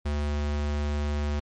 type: tone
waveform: square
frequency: 73.42 Hz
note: D2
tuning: in tune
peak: -26 dBFS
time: 0.05-1.4 s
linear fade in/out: 10 ms
effects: low-pass 6000 Hz 12 dB/octave + MP3 48 kbps